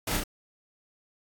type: noise with echo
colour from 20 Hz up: pink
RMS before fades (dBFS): -30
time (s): 0.07-0.17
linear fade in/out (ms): 5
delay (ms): 33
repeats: 2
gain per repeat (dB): -2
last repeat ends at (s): 0.236
effects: AAC 64 kbps